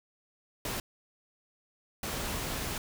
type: noise bursts at uneven times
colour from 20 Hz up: pink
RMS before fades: -35 dBFS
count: 2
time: 0.65-0.8 / 2.03-2.78 s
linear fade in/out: 2 ms
effects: none